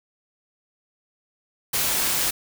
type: noise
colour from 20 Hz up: white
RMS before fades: -23 dBFS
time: 1.73-2.31 s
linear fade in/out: 10 ms
effects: none